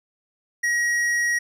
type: tone with hard clipping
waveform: sine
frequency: 1900 Hz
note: A#6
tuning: 33 cents sharp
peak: -21 dBFS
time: 0.63-1.39 s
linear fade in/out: 10 ms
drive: 9 dB
effects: none